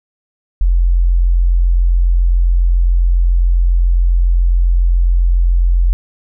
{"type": "tone", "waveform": "sine", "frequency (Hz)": 43.65, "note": "F1", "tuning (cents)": 0, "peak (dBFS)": -8, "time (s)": [0.61, 5.93], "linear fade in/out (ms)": 0, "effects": []}